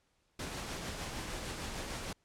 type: noise with tremolo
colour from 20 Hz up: pink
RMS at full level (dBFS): -39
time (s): 0.39-2.13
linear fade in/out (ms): 5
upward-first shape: triangle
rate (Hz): 6.6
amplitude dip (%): 35
effects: pink hiss -75 dBFS RMS until 2.24 s + low-pass 9000 Hz 12 dB/octave